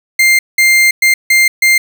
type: tone bursts at uneven times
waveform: 40% pulse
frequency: 2100 Hz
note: C7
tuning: 6 cents sharp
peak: -5 dBFS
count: 5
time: 0.19-0.39 / 0.58-0.91 / 1.02-1.14 / 1.3-1.48 / 1.62-1.78 s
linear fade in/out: 5 ms
effects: none